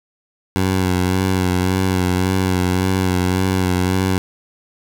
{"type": "tone with vibrato", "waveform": "15% pulse", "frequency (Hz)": 92.5, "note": "F#2", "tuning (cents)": 0, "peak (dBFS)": -9, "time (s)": [0.56, 4.18], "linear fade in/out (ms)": 0, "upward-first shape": "sine", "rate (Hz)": 1.8, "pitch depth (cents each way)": 38, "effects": []}